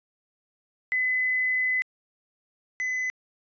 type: tone pair in turn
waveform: sine / triangle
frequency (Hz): 2017 / 2017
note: B6 / B6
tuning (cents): +36 / +36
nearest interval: unison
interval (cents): 0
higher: neither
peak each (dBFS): -22 / -24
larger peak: first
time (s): 0.92-1.82 / 2.8-3.1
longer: first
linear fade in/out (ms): 0
effects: resampled to 16000 Hz